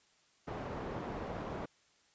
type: low-pass noise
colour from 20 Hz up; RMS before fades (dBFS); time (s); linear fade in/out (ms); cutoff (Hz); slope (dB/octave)
white; -41; 0.47-1.66; 10; 730; 12
effects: white hiss -69 dBFS RMS until 2.14 s + resampled to 16000 Hz